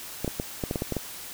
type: clicks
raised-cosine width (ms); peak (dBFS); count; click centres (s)
2; -14; 9; 0.246 / 0.278 / 0.399 / 0.638 / 0.711 / 0.758 / 0.821 / 0.923 / 0.967
effects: white hiss -40 dBFS RMS until 1.33 s